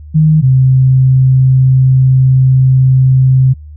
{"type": "tone pair in turn", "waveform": "sine", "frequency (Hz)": [155.56, 130.81], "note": ["D#3", "C3"], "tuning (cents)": [0, 0], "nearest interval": "minor third", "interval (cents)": 300, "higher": "first", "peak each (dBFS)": -4, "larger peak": "neither", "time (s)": [[0.14, 0.42], [0.42, 3.54]], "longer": "second", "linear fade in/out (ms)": 20, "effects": ["added 75 Hz sine -28 dBFS peak until 3.76 s"]}